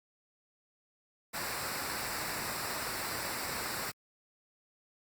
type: noise with comb filter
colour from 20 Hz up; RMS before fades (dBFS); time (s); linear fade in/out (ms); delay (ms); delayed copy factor
pink; -37; 1.33-3.92; 20; 0.31; -0.65
effects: high-pass 60 Hz 12 dB/octave + Opus 48 kbps